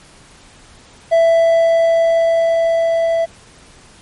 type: tone with level ramp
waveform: triangle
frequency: 663 Hz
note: E5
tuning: 10 cents sharp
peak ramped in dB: -6 to -11 dBFS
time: 1.11-3.26 s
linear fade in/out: 20 ms
effects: pink hiss -44 dBFS RMS until 4.01 s + MP3 48 kbps